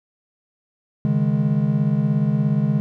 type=chord; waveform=triangle; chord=C# suspended second; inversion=none; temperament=equal; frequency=138.59 / 155.56 / 207.7 Hz; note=C#3 / D#3 / G#3; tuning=0 / 0 / 0 cents; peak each=-19 dBFS; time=1.05-2.8 s; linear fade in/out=0 ms; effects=none